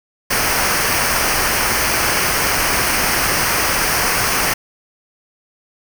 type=noise with comb filter; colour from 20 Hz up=pink; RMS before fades=-17 dBFS; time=0.3-4.54 s; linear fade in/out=10 ms; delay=0.27 ms; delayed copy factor=-0.65; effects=none